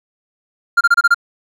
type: tone bursts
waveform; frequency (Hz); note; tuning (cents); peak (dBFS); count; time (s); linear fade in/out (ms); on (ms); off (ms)
triangle; 1396.9; F6; 0; -5; 6; 0.77-1.145; 10; 40; 27
effects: none